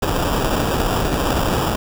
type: noise with sample-and-hold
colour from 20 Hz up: pink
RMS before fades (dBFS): -19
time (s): 0.02-1.76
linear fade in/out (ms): 5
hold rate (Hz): 2100
effects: none